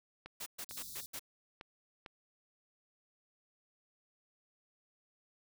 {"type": "click train", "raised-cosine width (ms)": 0.3, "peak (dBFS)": -31, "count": 5, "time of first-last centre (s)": [0.26, 2.062], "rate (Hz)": 2.22}
{"type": "noise bursts", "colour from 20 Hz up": "white", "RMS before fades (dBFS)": -43, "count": 5, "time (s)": [0.4, 1.195], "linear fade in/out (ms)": 10, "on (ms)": 63, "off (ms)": 120}
{"type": "band-stop noise", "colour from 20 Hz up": "white", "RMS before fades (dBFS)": -48, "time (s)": [0.69, 1.06], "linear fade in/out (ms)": 0, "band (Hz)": [280, 3600], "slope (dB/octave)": 96}
{"effects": []}